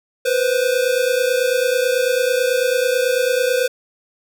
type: tone pair together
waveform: square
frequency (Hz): 489.6 / 518.7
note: B4 / C5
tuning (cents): -15 / -15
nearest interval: minor second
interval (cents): 100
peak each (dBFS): -19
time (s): 0.25-3.68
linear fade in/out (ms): 10
effects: none